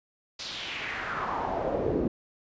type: noise with band-pass filter sweep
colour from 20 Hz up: brown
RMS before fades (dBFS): -31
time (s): 0.39-2.08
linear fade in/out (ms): 5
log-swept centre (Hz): 4700 to 310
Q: 2.9
effects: resampled to 16000 Hz